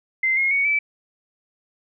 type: tone with pitch steps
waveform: sine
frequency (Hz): 2076 / 2152 / 2230 / 2311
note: C7 / C7 / C#7 / D7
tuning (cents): -14 / +48 / +10 / -28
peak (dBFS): -17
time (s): 0.23-0.79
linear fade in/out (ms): 5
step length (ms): 140
effects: none